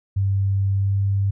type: tone with pitch glide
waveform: sine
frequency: 98 to 98.85 Hz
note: G2 to G2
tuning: 0 to +15 cents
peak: -17 dBFS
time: 0.16-1.31 s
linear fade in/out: 10 ms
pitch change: +15 cents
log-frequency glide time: 0.73-0.96 s
effects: none